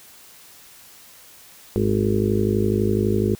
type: harmonic tone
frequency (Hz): 52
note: G#1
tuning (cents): +3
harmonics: 1 / 2 / 4 / 5 / 6 / 7 / 8 / 9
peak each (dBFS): -32 / -23 / -23 / -32 / -31 / -23 / -25 / -32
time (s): 1.76-3.35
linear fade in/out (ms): 0
effects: white hiss -47 dBFS RMS until 3.39 s